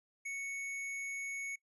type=tone with hard clipping; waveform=sine; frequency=2217 Hz; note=C#7; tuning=in tune; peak=-40 dBFS; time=0.25-1.56 s; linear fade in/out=10 ms; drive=10 dB; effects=noise-tail reverb RT60 0.1 s tail -22 dB re dry + resampled to 32000 Hz